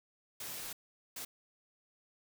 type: noise bursts at uneven times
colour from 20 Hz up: white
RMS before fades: -43 dBFS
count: 2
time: 0.4-0.73 / 1.16-1.25 s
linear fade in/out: 5 ms
effects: none